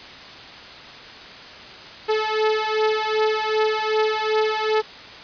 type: beating tone pair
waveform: sawtooth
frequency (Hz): 432 / 434.6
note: A4 / A4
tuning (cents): -32 / -21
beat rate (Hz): 2.6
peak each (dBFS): -18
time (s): 2.08-4.82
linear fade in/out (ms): 20
effects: white hiss -39 dBFS RMS until 5.23 s + resampled to 11025 Hz